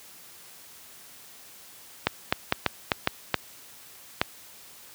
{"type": "clicks", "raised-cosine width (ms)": 0.3, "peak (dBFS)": -4, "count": 8, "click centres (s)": [2.07, 2.325, 2.524, 2.663, 2.918, 3.074, 3.343, 4.215], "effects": ["white hiss -49 dBFS RMS until 4.94 s", "high-pass 60 Hz 12 dB/octave"]}